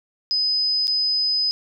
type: tone with dropouts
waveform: sine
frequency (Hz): 5020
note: D#8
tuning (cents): +15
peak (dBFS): -18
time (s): 0.31-1.51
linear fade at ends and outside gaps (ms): 0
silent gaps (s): 0.871-0.879
effects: none